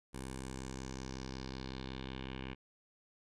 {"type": "tone with low-pass filter sweep", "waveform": "10% pulse", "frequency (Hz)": 65.41, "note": "C2", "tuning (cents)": 0, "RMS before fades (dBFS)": -44, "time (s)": [0.13, 2.55], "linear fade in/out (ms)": 20, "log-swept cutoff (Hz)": [10000, 2700], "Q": 3, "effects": []}